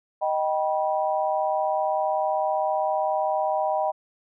sine chord, Eb augmented, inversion none, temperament just, 622.3 / 777.8 / 972.3 Hz, Eb5 / G5 / B5, 0 / -14 / -27 cents, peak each -25 / -25 / -29 dBFS, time 0.21-3.92 s, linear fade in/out 20 ms, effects none

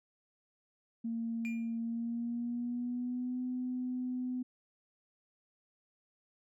sine tone with pitch glide, 229.5 to 251.7 Hz, A#3 to B3, -27 to +33 cents, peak -33 dBFS, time 1.04-4.43 s, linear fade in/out 10 ms, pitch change +160 cents, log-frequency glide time 1.78-3.41 s
triangle tone with exponential decay, 2399 Hz, D7, 36 cents sharp, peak -36 dBFS, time 1.45-1.78 s, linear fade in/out 0 ms, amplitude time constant 71 ms
effects tanh soft clip ceiling -26 dBFS

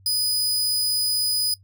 sawtooth tone, 4978 Hz, D#8, in tune, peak -17 dBFS, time 0.06-1.54 s, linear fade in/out 2 ms, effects noise-tail reverb RT60 0.1 s tail -21 dB re dry + added 96 Hz sine -50 dBFS peak until 1.63 s

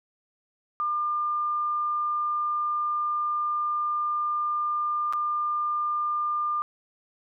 sine tone with dropouts, 1200 Hz, D6, 37 cents sharp, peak -24 dBFS, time 0.8-6.62 s, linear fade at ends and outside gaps 0 ms, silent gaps 5.126-5.134 s, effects none

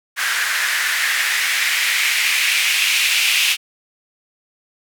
blue noise with band-pass filter sweep, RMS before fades -18 dBFS, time 0.16-3.57 s, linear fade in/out 50 ms, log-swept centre 1600 to 2700 Hz, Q 3.3, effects none

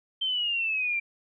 sine exponential sweep, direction down, 3136 to 2349 Hz, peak -25 dBFS, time 0.21-1 s, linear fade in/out 10 ms, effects none

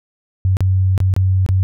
sine tone with dropouts, 94.2 Hz, F#2, 32 cents sharp, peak -11 dBFS, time 0.45-1.63 s, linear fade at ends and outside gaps 0 ms, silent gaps 0.569-0.606 / 0.978-1.003 / 1.139-1.164 / 1.463-1.489 s, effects none

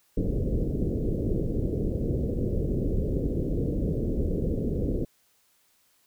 pink low-pass noise, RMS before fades -27 dBFS, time 0.17-5.05 s, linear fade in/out 5 ms, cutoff 510 Hz, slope 48 dB/octave, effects white hiss -66 dBFS RMS until 6.06 s

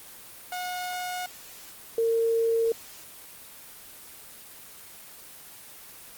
sawtooth / sine tone pair in turn, 725 / 456.7 Hz, F#5 / A#4, -35 / -36 cents, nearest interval minor sixth, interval 801 cents, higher first, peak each -27 / -21 dBFS, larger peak second, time 0.52-1.26 / 1.98-2.72 s, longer neither, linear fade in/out 2 ms, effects white hiss -46 dBFS RMS until 6.17 s + Opus 24 kbps

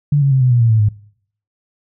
sine tone with pitch steps, 145.3 / 138.82 / 132.63 / 126.71 / 121.06 / 115.66 / 110.5 / 105.57 Hz, D3 / C#3 / C3 / B2 / B2 / A#2 / A2 / G#2, -18 / +3 / +24 / +45 / -34 / -13 / +8 / +29 cents, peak -9 dBFS, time 0.12-0.888 s, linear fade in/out 5 ms, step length 96 ms, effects noise-tail reverb RT60 0.6 s tail -21 dB re dry

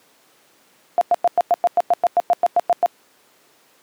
sine tone bursts, 699 Hz, F5, 1 cent sharp, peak -11 dBFS, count 15, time 0.98-2.86 s, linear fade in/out 0 ms, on 32 ms, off 100 ms, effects pink hiss -55 dBFS RMS until 3.82 s + high-pass 300 Hz 12 dB/octave

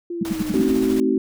sine linear sweep, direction down, 349.2 to 277.2 Hz, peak -25 dBFS, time 0.1-0.73 s, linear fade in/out 5 ms
sine tone bursts, 204.5 Hz, G#3, 26 cents flat, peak -17 dBFS, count 5, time 0.21-0.614 s, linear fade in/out 5 ms, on 24 ms, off 71 ms
pink noise with tremolo, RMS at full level -33 dBFS, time 0.25-1 s, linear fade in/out 0 ms, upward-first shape square, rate 14 Hz, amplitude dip 30%
sine chord, A diminished seventh, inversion none, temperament just, 220 / 264 / 316.8 / 380.2 Hz, A3 / C4 / Eb4 / Gb4, 0 / +16 / +31 / +47 cents, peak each -24 / -20 / -23 / -21 dBFS, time 0.54-1.18 s, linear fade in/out 2 ms
effects none

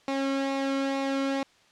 sawtooth tone with flanger, 272.5 Hz, C#4, 29 cents flat, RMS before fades -28 dBFS, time 0.08-1.43 s, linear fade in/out 2 ms, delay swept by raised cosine 0.62 to 1.15 ms, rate 2.2 Hz, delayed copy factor -0.5, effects white hiss -60 dBFS RMS until 1.71 s + low-pass 5000 Hz 12 dB/octave

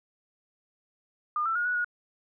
sine tone with pitch steps, 1212 / 1334 / 1434 / 1470 / 1447 Hz, D#6 / E6 / F6 / F#6 / F#6, -46 / +20 / +45 / -12 / -39 cents, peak -25 dBFS, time 1.36-1.845 s, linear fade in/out 2 ms, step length 97 ms, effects none

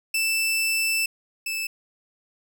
sawtooth tone pair in turn, 2650 / 2630 Hz, E7 / E7, +9 / -5 cents, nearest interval unison, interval 14 cents, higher first, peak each -18 / -23 dBFS, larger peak first, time 0.14-1.06 / 1.46-1.67 s, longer first, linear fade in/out 5 ms, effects none

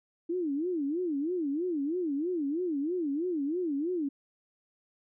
sine tone with vibrato, 318.4 Hz, D#4, 40 cents sharp, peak -28 dBFS, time 0.29-4.09 s, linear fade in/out 10 ms, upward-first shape sine, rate 3.1 Hz, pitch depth 250 cents each way, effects none

